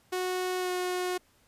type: tone with pitch glide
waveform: sawtooth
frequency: 366.9 to 362.7 Hz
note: F#4 to F#4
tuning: -15 to -34 cents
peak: -25 dBFS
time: 0.12-1.18 s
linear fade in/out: 10 ms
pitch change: -19 cents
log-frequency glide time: 0.59-0.7 s
effects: pink hiss -65 dBFS RMS until 1.47 s + resampled to 32000 Hz